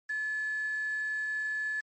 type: tone with quantisation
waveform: sine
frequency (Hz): 1723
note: A6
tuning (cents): -37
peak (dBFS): -30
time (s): 0.09-1.81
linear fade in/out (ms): 10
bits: 8
effects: MP3 32 kbps